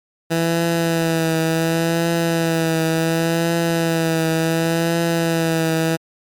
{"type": "tone with vibrato", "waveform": "15% pulse", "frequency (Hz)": 164.81, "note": "E3", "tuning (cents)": 0, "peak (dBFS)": -10, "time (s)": [0.3, 5.97], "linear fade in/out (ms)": 20, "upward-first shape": "triangle", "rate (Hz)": 0.69, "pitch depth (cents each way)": 36, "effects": ["MP3 96 kbps"]}